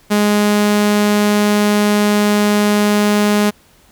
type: tone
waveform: sawtooth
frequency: 207.7 Hz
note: G#3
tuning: in tune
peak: -7 dBFS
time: 0.1-3.51 s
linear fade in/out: 20 ms
effects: pink hiss -50 dBFS RMS until 3.91 s